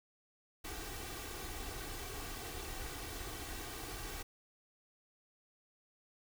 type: noise with comb filter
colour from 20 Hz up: pink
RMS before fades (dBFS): -44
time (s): 0.64-4.23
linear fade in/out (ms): 10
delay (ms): 2.6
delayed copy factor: +0.65
effects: none